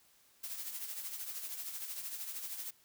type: noise with tremolo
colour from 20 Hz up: blue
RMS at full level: -40 dBFS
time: 0.43-2.71 s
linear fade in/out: 10 ms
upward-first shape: triangle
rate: 13 Hz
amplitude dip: 60%
effects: white hiss -67 dBFS RMS until 2.84 s